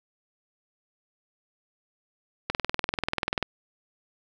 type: click train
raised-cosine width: 0.3 ms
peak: -9 dBFS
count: 20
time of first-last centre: 2.5-3.427 s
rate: 20.5 Hz
effects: none